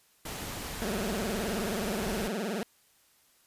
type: noise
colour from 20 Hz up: pink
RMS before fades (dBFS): -38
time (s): 0.25-2.28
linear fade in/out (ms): 5
type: tone with vibrato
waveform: 20% pulse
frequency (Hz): 207.8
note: G#3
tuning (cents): +1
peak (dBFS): -26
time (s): 0.82-2.63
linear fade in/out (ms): 0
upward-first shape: triangle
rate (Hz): 19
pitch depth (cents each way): 270
effects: white hiss -65 dBFS RMS until 3.46 s + resampled to 32000 Hz